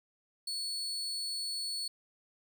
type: tone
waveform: 35% pulse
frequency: 4412 Hz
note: C#8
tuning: 9 cents flat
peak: -33 dBFS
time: 0.47-1.88 s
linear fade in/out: 5 ms
effects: none